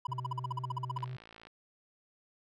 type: tone bursts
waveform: triangle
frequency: 987.8 Hz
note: B5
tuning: in tune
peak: -30 dBFS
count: 16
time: 0.05-1.045 s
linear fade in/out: 5 ms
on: 20 ms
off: 45 ms
type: tone with vibrato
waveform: triangle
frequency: 127 Hz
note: B2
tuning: 49 cents sharp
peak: -36 dBFS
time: 0.08-1.17 s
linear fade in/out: 10 ms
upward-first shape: sine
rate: 6 Hz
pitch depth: 10 cents each way
type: click train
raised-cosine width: 0.3 ms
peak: -36 dBFS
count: 29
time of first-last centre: 0.97-1.47 s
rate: 56 Hz
effects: none